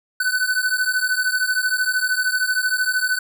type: beating tone pair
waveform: square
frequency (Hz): 1499 / 1512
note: F#6 / F#6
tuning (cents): +22 / +37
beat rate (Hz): 13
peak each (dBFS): -22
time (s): 0.2-3.19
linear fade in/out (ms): 5
effects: none